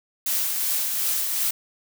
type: noise with tremolo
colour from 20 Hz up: blue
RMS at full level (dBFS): -23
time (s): 0.26-1.51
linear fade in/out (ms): 5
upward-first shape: triangle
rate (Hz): 2.7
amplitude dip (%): 35
effects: none